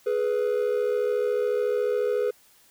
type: tone pair together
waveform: triangle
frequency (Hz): 419.9 / 493.9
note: G#4 / B4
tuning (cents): +19 / 0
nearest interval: minor third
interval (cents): 281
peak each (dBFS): -22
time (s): 0.06-2.31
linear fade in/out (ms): 10
effects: tanh soft clip ceiling -16 dBFS + white hiss -58 dBFS RMS until 2.7 s